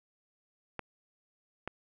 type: clicks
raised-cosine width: 0.5 ms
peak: -21 dBFS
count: 2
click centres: 0.793 / 1.676 s
effects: none

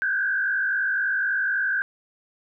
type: tone with frequency modulation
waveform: sine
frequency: 1568 Hz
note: G6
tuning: in tune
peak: -21 dBFS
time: 0.02-1.82 s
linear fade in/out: 0 ms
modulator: 51.9 Hz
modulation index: 1.4
effects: none

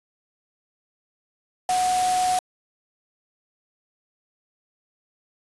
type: tone in noise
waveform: sine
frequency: 735 Hz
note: F#5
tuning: 12 cents flat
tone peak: -19 dBFS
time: 1.69-2.39 s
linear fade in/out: 2 ms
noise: white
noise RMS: -29 dBFS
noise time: 1.69-2.39 s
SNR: +7 dB
effects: resampled to 24000 Hz

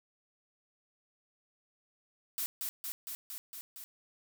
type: noise with echo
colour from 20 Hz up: blue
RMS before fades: -35 dBFS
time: 2.38-2.46 s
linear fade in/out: 0 ms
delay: 230 ms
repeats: 6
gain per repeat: -2 dB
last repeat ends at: 3.84 s
effects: none

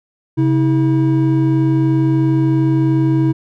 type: tone pair together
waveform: triangle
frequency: 134.9 / 321.7 Hz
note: C#3 / E4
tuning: -47 / -42 cents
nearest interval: octave + minor third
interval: 1505 cents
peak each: -12 dBFS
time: 0.37-3.33 s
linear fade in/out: 20 ms
effects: none

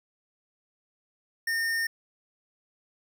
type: tone with hard clipping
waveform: sine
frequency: 1824 Hz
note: A#6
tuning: 38 cents flat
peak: -27 dBFS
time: 1.47-1.87 s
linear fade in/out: 5 ms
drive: 17 dB
effects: none

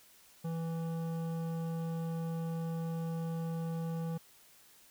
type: tone with hard clipping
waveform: triangle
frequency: 164.81 Hz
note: E3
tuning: in tune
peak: -36 dBFS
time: 0.44-4.18 s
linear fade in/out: 10 ms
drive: 16 dB
effects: white hiss -61 dBFS RMS until 4.9 s

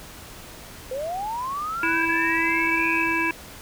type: linear sweep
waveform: sine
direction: up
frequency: 496.6 to 2608 Hz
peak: -26 dBFS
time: 0.91-3.04 s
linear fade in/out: 5 ms
type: harmonic tone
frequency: 329.6 Hz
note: E4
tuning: in tune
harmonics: 1 / 3 / 5 / 7 / 8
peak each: -27 / -27 / -27 / -27 / -27 dBFS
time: 1.83-3.31 s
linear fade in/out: 2 ms
effects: pink hiss -42 dBFS RMS until 3.61 s

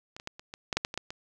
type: clicks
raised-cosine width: 0.2 ms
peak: -25 / -26 / -18 / -27 / -23 / -12 / -8 / -11 / -20 / -14 / -21 dBFS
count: 11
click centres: 0.165 / 0.199 / 0.274 / 0.395 / 0.539 / 0.728 / 0.77 / 0.849 / 0.941 / 0.976 / 1.105 s
effects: none

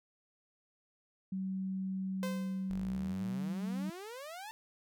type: tone with pitch glide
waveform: sine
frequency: 190 to 191.1 Hz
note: F#3 to G3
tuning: +46 to -44 cents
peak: -34 dBFS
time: 1.32-3.9 s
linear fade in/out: 5 ms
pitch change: +10 cents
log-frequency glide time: 3.26-3.72 s
type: tone with exponential decay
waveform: sawtooth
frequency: 516 Hz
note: C5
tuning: 24 cents flat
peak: -32 dBFS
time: 2.23-2.83 s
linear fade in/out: 0 ms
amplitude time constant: 130 ms
type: exponential sweep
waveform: sawtooth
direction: up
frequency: 43.65 to 908 Hz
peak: -40 dBFS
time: 2.7-4.51 s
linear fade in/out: 0 ms
effects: none

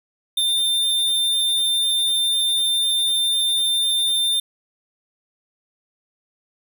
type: tone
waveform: square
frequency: 3598 Hz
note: A7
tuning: 38 cents sharp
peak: -18 dBFS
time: 0.37-4.4 s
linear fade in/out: 5 ms
effects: none

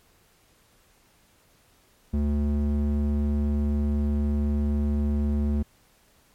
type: tone with band-pass filter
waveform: square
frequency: 73 Hz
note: D2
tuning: 10 cents flat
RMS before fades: -24 dBFS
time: 2.13-5.63 s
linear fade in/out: 10 ms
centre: 150 Hz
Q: 6.8
effects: pink hiss -61 dBFS RMS until 6.34 s + MP3 64 kbps

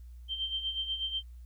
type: tone with tremolo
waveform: sine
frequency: 3136 Hz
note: G7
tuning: in tune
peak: -29 dBFS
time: 0.28-1.23 s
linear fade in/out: 50 ms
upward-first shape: sine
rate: 8.2 Hz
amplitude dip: 65%
effects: added 60 Hz sine -45 dBFS peak until 1.45 s + white hiss -73 dBFS RMS until 1.45 s

